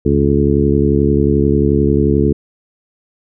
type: harmonic tone with a mistuned harmonic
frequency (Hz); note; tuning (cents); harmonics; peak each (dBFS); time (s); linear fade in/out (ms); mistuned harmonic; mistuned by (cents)
71.3; C#2; +49; 1 / 2 / 3 / 4 / 5 / 6; -17 / -17 / -17 / -17 / -17 / -17; 0.05-2.33; 10; 1; +100
effects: none